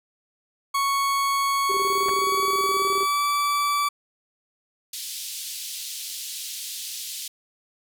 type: tone with pitch glide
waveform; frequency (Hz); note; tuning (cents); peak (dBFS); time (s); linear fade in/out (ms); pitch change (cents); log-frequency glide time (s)
40% pulse; 1108.7 to 1155.8; C#6 to D6; 0 to -28; -20; 0.74-3.89; 10; +72; 1.74-3.26
type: tone with tremolo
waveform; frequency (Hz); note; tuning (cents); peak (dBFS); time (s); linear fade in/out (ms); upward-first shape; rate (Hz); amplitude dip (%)
sine; 392; G4; 0; -25; 1.69-3.06; 10; square; 19; 70
type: clicks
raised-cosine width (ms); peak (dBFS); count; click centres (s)
0.5; -19 / -17; 2; 2.085 / 2.093
type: band-pass noise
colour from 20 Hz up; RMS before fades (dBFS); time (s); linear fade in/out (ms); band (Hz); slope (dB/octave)
pink; -34; 4.93-7.28; 5; 3300 to 15000; 24
effects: none